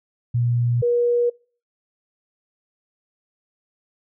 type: tone pair in turn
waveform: sine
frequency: 120 / 480 Hz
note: B2 / B4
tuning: -49 / -49 cents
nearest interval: 2 octaves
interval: 2400 cents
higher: second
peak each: -17 / -16 dBFS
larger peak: second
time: 0.34-0.82 / 0.82-1.3 s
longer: neither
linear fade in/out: 10 ms
effects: noise-tail reverb RT60 0.4 s tail -25 dB re dry